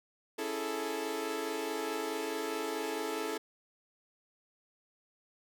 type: chord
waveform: sawtooth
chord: A major seventh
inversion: first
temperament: equal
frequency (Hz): 277.2 / 329.6 / 415.3 / 440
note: C#4 / E4 / G#4 / A4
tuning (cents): 0 / 0 / 0 / 0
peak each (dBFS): -39 / -36 / -37 / -33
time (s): 0.38-3.38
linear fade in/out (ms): 10
effects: none